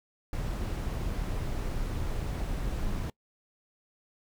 brown noise, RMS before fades -32 dBFS, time 0.33-3.1 s, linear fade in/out 2 ms, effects noise-tail reverb RT60 0.1 s tail -24 dB re dry

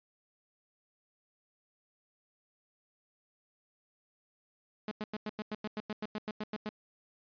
sawtooth tone bursts, 212.8 Hz, G#3, 42 cents sharp, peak -31 dBFS, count 15, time 4.88-6.691 s, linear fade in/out 2 ms, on 33 ms, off 94 ms, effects resampled to 11025 Hz

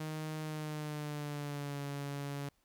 sawtooth tone with pitch glide, 155.56 to 141.83 Hz, D#3 to C#3, 0 to +40 cents, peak -34 dBFS, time 0-2.49 s, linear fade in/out 5 ms, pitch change -160 cents, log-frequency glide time 0.4-1.8 s, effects pink hiss -75 dBFS RMS until 2.64 s

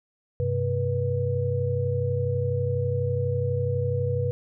sine tone cluster, 97.7 / 129.8 / 486.9 Hz, G2 / C3 / B4, -5 / -13 / -25 cents, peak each -27 dBFS, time 0.4-4.31 s, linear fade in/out 0 ms, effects none

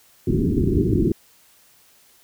white low-pass noise, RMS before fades -19 dBFS, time 0.27-1.12 s, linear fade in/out 5 ms, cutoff 400 Hz, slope 96 dB/octave, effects white hiss -55 dBFS RMS until 2.23 s

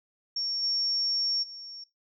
sine tone with level steps, 5500 Hz, F8, 27 cents flat, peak -28 / -25 / -40 dBFS, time 0.36-1.84 s, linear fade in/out 5 ms, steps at 0.62 / 1.42 s, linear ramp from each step 20 ms, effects noise-tail reverb RT60 0.2 s tail -21 dB re dry

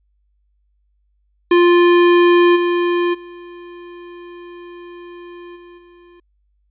square tone with level steps, 349.2 Hz, F4, in tune, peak -9 / -15 / -34 / -39 / -44 dBFS, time 1.51-6.2 s, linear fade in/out 5 ms, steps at 2.55 / 3.13 / 5.55 / 5.77 s, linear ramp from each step 20 ms, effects added 50 Hz sine -59 dBFS peak until 6.7 s + resampled to 8000 Hz

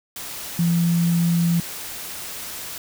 sine tone in noise, 170.3 Hz, F3, 43 cents flat, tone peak -16 dBFS, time 0.59-1.6 s, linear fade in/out 2 ms, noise white, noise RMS -33 dBFS, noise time 0.16-2.78 s, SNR +14 dB, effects none

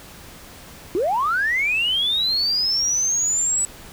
sine linear sweep, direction up, 321.2 to 7920 Hz, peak -17 dBFS, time 0.95-3.65 s, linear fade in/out 0 ms, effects tanh soft clip ceiling -13 dBFS + pink hiss -42 dBFS RMS until 3.92 s

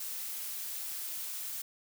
blue noise, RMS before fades -39 dBFS, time 0-1.62 s, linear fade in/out 5 ms, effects none

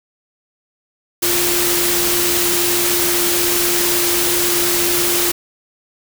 sine tone in noise, 349.2 Hz, F4, in tune, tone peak -21 dBFS, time 1.22-5.32 s, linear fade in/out 10 ms, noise white, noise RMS -17 dBFS, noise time 1.22-5.32 s, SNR -7 dB, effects none

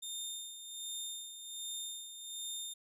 20% pulse tone with tremolo, 3634 Hz, A#7, 45 cents flat, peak -33 dBFS, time 0.02-2.74 s, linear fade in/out 10 ms, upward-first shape sine, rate 1.3 Hz, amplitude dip 60%, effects none

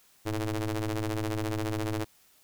sawtooth ring-modulated tone, 109.6 Hz, A2, 6 cents flat, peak -22 dBFS, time 0.25-2.05 s, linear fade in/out 20 ms, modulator 212 Hz, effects white hiss -62 dBFS RMS until 2.43 s

